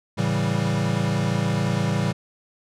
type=chord; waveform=square; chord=A dominant seventh; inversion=none; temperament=equal; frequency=110 / 138.59 / 164.81 / 196 Hz; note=A2 / C#3 / E3 / G3; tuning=0 / 0 / 0 / 0 cents; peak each=-27 dBFS; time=0.17-2.13 s; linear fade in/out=20 ms; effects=low-pass 8000 Hz 12 dB/octave